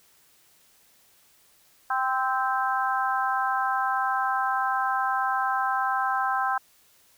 harmonic tone with a mistuned harmonic, 261.6 Hz, C4, in tune, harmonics 3 / 4 / 5 / 6, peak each -27 / -28 / -29 / -30 dBFS, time 1.9-6.58 s, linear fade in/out 5 ms, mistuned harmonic 4, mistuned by -17 cents, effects white hiss -60 dBFS RMS until 7.17 s

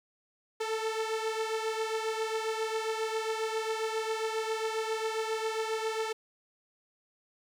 sawtooth beating tone pair, 440 / 447.4 Hz, A4 / A4, 0 / +29 cents, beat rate 7.4 Hz, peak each -28 / -32 dBFS, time 0.6-6.13 s, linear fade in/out 10 ms, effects low-pass 8000 Hz 12 dB/octave + 10-bit

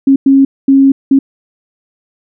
sine tone bursts at uneven times, 272.1 Hz, C#4, 32 cents flat, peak -3 dBFS, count 4, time 0.07-0.16 / 0.26-0.45 / 0.68-0.92 / 1.11-1.19 s, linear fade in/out 5 ms, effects none

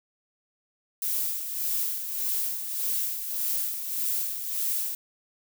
violet noise with tremolo, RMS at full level -27 dBFS, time 1.02-4.95 s, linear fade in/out 2 ms, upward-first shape sine, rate 1.7 Hz, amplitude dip 55%, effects none

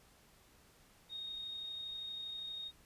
sine tone with amplitude modulation, 3720 Hz, A#7, 4 cents flat, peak -40 dBFS, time 1.09-2.72 s, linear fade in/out 50 ms, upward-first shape sine, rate 32.5 Hz, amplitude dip 30%, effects pink hiss -65 dBFS RMS until 2.85 s + resampled to 32000 Hz

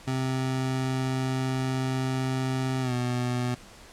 25% pulse tone with pitch glide, 130.81 to 123.68 Hz, C3 to B2, 0 to +3 cents, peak -22 dBFS, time 0.07-3.55 s, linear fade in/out 10 ms, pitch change -97 cents, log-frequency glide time 2.81-2.93 s, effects pink hiss -49 dBFS RMS until 3.92 s + low-pass 9000 Hz 12 dB/octave

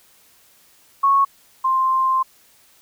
sine tone pair in turn, 1103 / 1049.4 Hz, C#6 / C6, -9 / +5 cents, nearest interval minor second, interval 86 cents, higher first, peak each -12 / -15 dBFS, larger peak first, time 1.03-1.25 / 1.64-2.23 s, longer second, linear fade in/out 10 ms, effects white hiss -54 dBFS RMS until 2.81 s

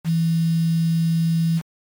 sine tone with quantisation, 164.81 Hz, E3, in tune, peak -16 dBFS, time 0.04-1.62 s, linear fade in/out 50 ms, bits 6, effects MP3 96 kbps

